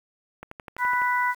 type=click train; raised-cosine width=0.5 ms; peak=-23 dBFS; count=8; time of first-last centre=0.43-1.018 s; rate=11.9 Hz
type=harmonic tone; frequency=493.9 Hz; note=B4; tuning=in tune; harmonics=2 / 3 / 4; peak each=-23 / -27 / -27 dBFS; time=0.78-1.35 s; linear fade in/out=50 ms
effects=8-bit